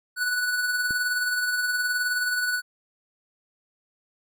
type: tone with tremolo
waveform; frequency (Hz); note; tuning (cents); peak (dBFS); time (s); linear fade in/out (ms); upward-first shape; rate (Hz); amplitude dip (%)
square; 1480; F#6; 0; -22; 0.16-2.62; 50; triangle; 19; 45
type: click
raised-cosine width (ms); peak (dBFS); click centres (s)
3; -25; 0.908
effects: none